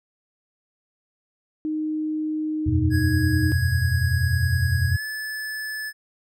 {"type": "tone", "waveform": "sine", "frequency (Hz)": 309.3, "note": "D#4", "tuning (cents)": -10, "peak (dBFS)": -23, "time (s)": [1.65, 3.52], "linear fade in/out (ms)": 0}
{"type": "chord", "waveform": "sine", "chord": "E suspended second", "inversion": "none", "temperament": "equal", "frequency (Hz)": [82.41, 92.5, 123.47], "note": ["E2", "F#2", "B2"], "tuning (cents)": [0, 0, 0], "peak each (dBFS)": -23, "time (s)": [2.66, 4.97], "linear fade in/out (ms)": 10}
{"type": "tone with pitch glide", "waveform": "square", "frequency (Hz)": [1661.2, 1733.7], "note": ["G#6", "A6"], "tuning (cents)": [0, -26], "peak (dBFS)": -29, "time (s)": [2.9, 5.93], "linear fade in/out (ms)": 50, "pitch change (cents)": 74, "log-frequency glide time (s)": [4.89, 5.02]}
{"effects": []}